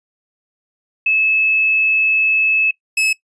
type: tone pair in turn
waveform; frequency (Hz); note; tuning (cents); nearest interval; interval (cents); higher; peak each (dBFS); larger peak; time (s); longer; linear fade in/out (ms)
sine / 40% pulse; 2600 / 2587; E7 / E7; -24 / -33; unison; 9; first; -12; neither; 1.06-2.71 / 2.97-3.13; first; 5
effects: noise-tail reverb RT60 0.1 s tail -20 dB re dry + resampled to 22050 Hz